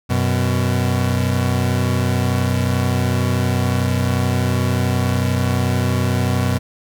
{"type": "tone pair together", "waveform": "30% pulse", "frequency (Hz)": [93.4, 124.78], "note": ["F#2", "B2"], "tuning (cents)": [17, 18], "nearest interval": "perfect fourth", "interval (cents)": 501, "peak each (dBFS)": -16, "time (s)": [0.09, 6.59], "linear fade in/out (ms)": 20, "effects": []}